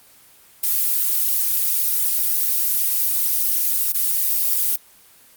violet noise with dropouts, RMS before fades -19 dBFS, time 0.63-4.76 s, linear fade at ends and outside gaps 5 ms, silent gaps 3.923-3.943 s, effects white hiss -50 dBFS RMS until 5.36 s + Opus 24 kbps

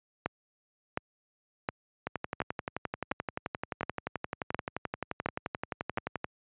two click trains, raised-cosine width 0.5 ms, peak -14 / -17 dBFS, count 9 / 49, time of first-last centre 0.26-5.974 / 2.07-6.244 s, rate 1.4 / 11.5 Hz, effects high-pass 80 Hz 12 dB/octave + resampled to 8000 Hz

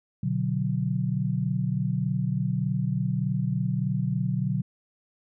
sine chord, B minor, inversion none, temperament equal, 123.47 / 146.83 / 185 Hz, B2 / D3 / F#3, 0 / 0 / 0 cents, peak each -28 dBFS, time 0.23-4.62 s, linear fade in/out 5 ms, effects none

